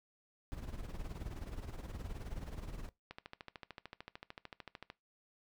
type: noise with tremolo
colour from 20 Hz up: brown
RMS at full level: -41 dBFS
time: 0.52-2.89 s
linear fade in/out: 0 ms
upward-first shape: sine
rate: 19 Hz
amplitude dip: 70%
type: click train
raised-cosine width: 0.3 ms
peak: -30 dBFS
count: 25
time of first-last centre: 3.11-4.901 s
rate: 13.4 Hz
effects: noise-tail reverb RT60 0.2 s tail -20 dB re dry